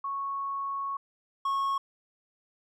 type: tone pair in turn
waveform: sine / triangle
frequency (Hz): 1105 / 1097.4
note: C#6 / C#6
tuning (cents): -6 / -18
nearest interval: unison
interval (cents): 12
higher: first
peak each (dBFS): -30 / -24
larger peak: second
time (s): 0.04-0.97 / 1.45-1.78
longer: first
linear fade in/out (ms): 5
effects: none